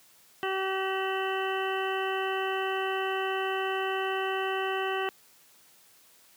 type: harmonic tone with a mistuned harmonic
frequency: 382.8 Hz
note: G4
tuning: 41 cents flat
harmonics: 1 / 2 / 3 / 4 / 5 / 7 / 8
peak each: -31 / -34 / -36 / -37 / -38 / -39 / -40 dBFS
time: 0.43-5.09 s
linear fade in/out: 0 ms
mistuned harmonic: 8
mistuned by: -28 cents
effects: white hiss -59 dBFS RMS until 6.36 s + high-pass 100 Hz 12 dB/octave